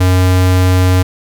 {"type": "tone", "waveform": "square", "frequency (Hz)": 91.9, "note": "F#2", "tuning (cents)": -11, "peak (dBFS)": -8, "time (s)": [0, 1.03], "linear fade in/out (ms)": 10, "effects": []}